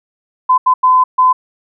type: tone bursts at uneven times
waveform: sine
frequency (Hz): 1018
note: C6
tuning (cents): -48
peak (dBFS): -6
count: 4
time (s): 0.49-0.58 / 0.66-0.74 / 0.83-1.04 / 1.18-1.33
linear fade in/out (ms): 10
effects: none